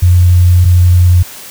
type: tone pair in turn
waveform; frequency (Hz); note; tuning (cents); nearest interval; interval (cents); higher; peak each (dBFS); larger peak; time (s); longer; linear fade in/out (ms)
sine; 88.9 / 88.9; F2 / F2; +31 / +31; unison; 0; neither; -3; neither; 0.02-0.65 / 0.65-1.23; first; 10
effects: white hiss -30 dBFS RMS until 1.5 s